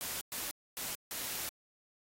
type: noise bursts at uneven times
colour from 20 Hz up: white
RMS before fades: -39 dBFS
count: 4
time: 0.01-0.21 / 0.32-0.51 / 0.77-0.95 / 1.11-1.49 s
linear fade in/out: 0 ms
effects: AAC 48 kbps